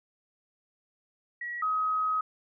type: tone pair in turn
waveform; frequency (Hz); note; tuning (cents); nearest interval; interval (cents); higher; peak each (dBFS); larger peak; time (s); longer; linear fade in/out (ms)
sine; 1920 / 1266; B6 / D#6; -49 / +30; perfect fifth; 721; first; -33 / -25; second; 1.41-1.62 / 1.62-2.21; second; 5
effects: none